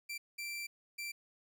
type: tone bursts at uneven times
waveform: sawtooth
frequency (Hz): 2349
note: D7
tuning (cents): 0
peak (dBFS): -36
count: 3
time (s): 0.09-0.18 / 0.38-0.67 / 0.98-1.12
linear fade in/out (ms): 10
effects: none